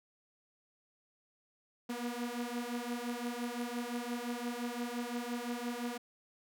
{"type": "beating tone pair", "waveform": "sawtooth", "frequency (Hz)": [237.5, 243.3], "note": ["A#3", "B3"], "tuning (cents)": [33, -26], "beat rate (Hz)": 5.8, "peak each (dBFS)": [-36, -35], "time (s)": [1.89, 5.98], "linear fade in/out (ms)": 10, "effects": []}